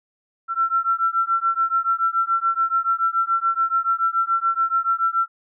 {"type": "beating tone pair", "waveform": "sine", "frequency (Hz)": [1347, 1354], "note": ["E6", "E6"], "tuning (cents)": [37, 46], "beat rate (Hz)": 7, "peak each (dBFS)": -21, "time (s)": [0.48, 5.28], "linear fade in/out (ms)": 50, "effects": []}